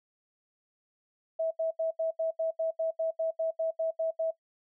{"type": "tone bursts", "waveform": "sine", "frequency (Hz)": 650, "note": "E5", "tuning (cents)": -24, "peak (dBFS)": -26, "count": 15, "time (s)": [1.39, 4.31], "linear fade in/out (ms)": 10, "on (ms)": 120, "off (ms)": 80, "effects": ["noise-tail reverb RT60 0.1 s tail -18 dB re dry"]}